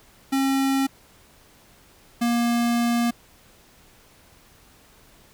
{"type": "tone pair in turn", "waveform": "square", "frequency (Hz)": [270, 236.6], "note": ["C#4", "A#3"], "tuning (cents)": [-45, 26], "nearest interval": "major second", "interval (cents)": 229, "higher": "first", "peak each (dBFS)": -20, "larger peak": "neither", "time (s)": [[0.32, 0.87], [2.21, 3.11]], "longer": "second", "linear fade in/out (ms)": 10, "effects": ["pink hiss -54 dBFS RMS until 5.33 s"]}